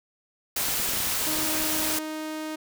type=noise; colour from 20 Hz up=white; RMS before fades=-27 dBFS; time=0.56-1.99 s; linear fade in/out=5 ms
type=clicks; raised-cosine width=2 ms; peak=-26 dBFS; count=12; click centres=0.686 / 0.799 / 0.889 / 0.936 / 0.971 / 1.003 / 1.071 / 1.356 / 1.387 / 1.431 / 1.552 / 1.604 s
type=tone; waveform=sawtooth; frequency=311.1 Hz; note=D#4; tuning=in tune; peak=-27 dBFS; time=1.26-2.56 s; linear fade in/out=10 ms
effects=none